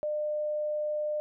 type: tone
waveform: sine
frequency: 602 Hz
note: D5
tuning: 43 cents sharp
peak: -28 dBFS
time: 0.03-1.2 s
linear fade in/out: 0 ms
effects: none